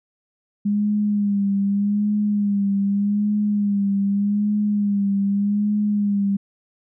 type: tone with vibrato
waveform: sine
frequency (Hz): 203.5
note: G#3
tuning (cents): -35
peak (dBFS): -17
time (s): 0.65-6.37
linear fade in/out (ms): 10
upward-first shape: sine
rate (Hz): 0.83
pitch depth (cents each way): 46
effects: none